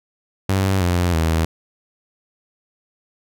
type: tone with pitch steps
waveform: sawtooth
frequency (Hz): 96.2 / 88.22 / 80.89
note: G2 / F2 / E2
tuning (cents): -32 / +18 / -32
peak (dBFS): -12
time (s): 0.49-1.45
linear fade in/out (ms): 5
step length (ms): 320
effects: none